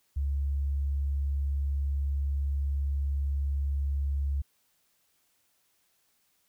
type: tone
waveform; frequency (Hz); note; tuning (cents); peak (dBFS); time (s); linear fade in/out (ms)
sine; 70; C#2; +18; -26; 0.16-4.42; 10
effects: white hiss -71 dBFS RMS until 6.48 s